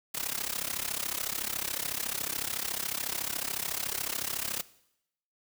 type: noise with amplitude modulation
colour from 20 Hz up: white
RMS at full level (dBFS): -30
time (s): 0.14-4.62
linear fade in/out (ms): 10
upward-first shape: sine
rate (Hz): 33.9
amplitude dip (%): 90
effects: noise-tail reverb RT60 0.8 s tail -19 dB re dry